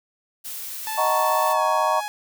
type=noise; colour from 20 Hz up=blue; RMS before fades=-33 dBFS; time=0.44-1.54 s; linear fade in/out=20 ms
type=tone with pitch glide; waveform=sawtooth; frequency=876 to 836.4 Hz; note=A5 to G#5; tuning=-8 to +12 cents; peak=-24 dBFS; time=0.87-2.08 s; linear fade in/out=0 ms; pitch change=-80 cents; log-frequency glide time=1.52-1.62 s
type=chord; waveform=sine; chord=D# minor seventh; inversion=none; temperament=equal; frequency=622.3 / 740 / 932.3 / 1108.7 Hz; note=D#5 / F#5 / A#5 / C#6; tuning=0 / 0 / 0 / 0 cents; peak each=-24 / -26 / -23 / -23 dBFS; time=0.97-2.01 s; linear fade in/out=20 ms
effects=none